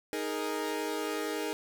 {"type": "chord", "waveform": "sawtooth", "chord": "D# suspended fourth", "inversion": "none", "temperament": "equal", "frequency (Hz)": [311.1, 415.3, 466.2], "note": ["D#4", "G#4", "A#4"], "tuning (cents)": [0, 0, 0], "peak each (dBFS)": [-32, -32, -33], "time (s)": [0.13, 1.53], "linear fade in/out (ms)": 0, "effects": []}